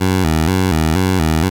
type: tone with vibrato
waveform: 15% pulse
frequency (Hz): 86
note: F2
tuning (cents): -26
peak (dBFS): -6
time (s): 0-1.5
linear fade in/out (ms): 20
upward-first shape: square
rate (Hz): 2.1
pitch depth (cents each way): 140
effects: 7-bit